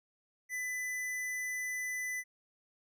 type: tone with hard clipping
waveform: sine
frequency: 2000 Hz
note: B6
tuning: 21 cents sharp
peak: -36 dBFS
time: 0.49-2.24 s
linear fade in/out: 50 ms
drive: 16 dB
effects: none